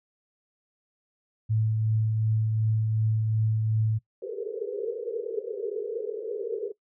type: tone with tremolo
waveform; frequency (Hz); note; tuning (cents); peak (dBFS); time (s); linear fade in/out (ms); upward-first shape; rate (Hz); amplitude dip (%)
sine; 109.8; A2; -3; -21; 1.49-3.99; 20; triangle; 2.7; 30
type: band-pass noise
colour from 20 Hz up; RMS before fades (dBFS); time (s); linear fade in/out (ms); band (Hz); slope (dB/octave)
white; -32; 4.22-6.72; 5; 400 to 480; 96
effects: noise-tail reverb RT60 0.1 s tail -19 dB re dry